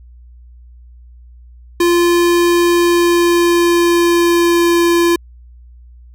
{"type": "tone with pitch glide", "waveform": "square", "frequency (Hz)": [346.5, 342.5], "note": ["F4", "F4"], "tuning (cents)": [-14, -34], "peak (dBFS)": -10, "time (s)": [1.8, 5.16], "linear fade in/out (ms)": 5, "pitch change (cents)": -20, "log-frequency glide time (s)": [2.75, 4.8], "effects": ["added 60 Hz sine -37 dBFS peak until 6.14 s"]}